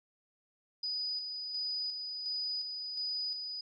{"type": "tone with tremolo", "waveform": "sine", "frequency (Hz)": 4963, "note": "D#8", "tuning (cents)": -5, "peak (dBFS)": -33, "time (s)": [0.83, 3.61], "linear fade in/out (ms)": 5, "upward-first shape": "square", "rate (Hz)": 1.4, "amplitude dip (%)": 40, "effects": []}